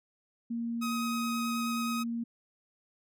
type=tone; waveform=sine; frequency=233.1 Hz; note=A#3; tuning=in tune; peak=-31 dBFS; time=0.5-2.24 s; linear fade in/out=10 ms
type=tone with vibrato; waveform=sawtooth; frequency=1260 Hz; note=D#6; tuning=21 cents sharp; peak=-30 dBFS; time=0.81-2.04 s; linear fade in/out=20 ms; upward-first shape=square; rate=9.4 Hz; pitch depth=8 cents each way
effects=none